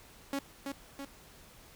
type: tone with echo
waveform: sawtooth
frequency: 277.2 Hz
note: C#4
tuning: in tune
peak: -28 dBFS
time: 0.33-0.39 s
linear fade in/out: 2 ms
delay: 330 ms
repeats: 2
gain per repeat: -4 dB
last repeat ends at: 1.05 s
effects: pink hiss -56 dBFS RMS until 1.75 s